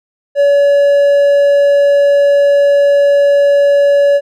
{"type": "tone", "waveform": "triangle", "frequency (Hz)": 568, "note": "C#5", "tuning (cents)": 42, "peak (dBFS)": -4, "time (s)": [0.35, 4.21], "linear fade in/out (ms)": 50, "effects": []}